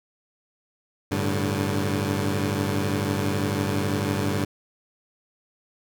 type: chord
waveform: 15% pulse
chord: G suspended second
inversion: none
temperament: equal with one note detuned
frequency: 98 / 110 / 143.98 Hz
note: G2 / A2 / D3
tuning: 0 / 0 / -34 cents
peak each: -19 / -24 / -22 dBFS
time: 1.11-4.45 s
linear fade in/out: 10 ms
effects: none